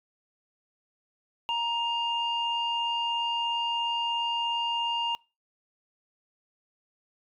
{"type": "tone pair together", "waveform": "sine", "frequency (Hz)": [937, 2814], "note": ["A#5", "F7"], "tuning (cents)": [9, 12], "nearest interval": "octave + perfect fifth", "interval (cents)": 1903, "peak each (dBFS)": -28, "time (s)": [1.49, 5.15], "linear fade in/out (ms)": 0, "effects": ["noise-tail reverb RT60 0.3 s tail -26 dB re dry", "tanh soft clip ceiling -19 dBFS"]}